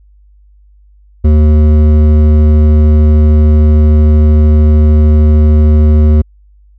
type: tone with hard clipping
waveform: sine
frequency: 76.1 Hz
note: D#2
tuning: 38 cents flat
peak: -5 dBFS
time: 1.24-6.22 s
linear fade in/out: 10 ms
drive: 11 dB
effects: added 50 Hz sine -40 dBFS peak until 6.78 s